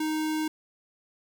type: tone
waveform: square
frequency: 311.1 Hz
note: D#4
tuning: in tune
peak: -27 dBFS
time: 0-0.48 s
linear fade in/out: 5 ms
effects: 10-bit